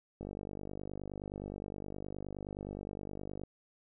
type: click train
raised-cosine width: 2 ms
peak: -28 dBFS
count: 161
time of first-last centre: 0.21-3.436 s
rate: 49.6 Hz
effects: none